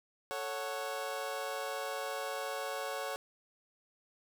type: chord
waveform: 25% pulse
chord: F# minor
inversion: first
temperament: equal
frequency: 440 / 554.4 / 740 Hz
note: A4 / C#5 / F#5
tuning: 0 / 0 / 0 cents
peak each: -39 / -35 / -38 dBFS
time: 0.31-3.16 s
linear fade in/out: 0 ms
effects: none